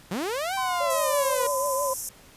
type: linear two-way sweep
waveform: sawtooth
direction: up then down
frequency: 161.2 to 784 to 474.1 Hz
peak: -23 dBFS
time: 0.11-1.47 s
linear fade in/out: 5 ms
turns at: 0.54 s
type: tone with pitch glide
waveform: sine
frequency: 1033 to 1015.8 Hz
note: C6 to B5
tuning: -22 to +48 cents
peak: -27 dBFS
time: 0.57-1.94 s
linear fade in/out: 10 ms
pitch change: -30 cents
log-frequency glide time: 0.91-1.12 s
type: tone with vibrato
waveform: sine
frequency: 554.4 Hz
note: C#5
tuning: in tune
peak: -26 dBFS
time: 0.8-1.94 s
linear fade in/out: 10 ms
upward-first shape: triangle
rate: 6.1 Hz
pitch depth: 95 cents each way
type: band-pass noise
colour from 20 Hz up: white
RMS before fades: -34 dBFS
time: 0.9-2.09 s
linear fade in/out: 2 ms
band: 5400 to 13000 Hz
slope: 96 dB/octave
effects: pink hiss -52 dBFS RMS until 2.36 s + resampled to 32000 Hz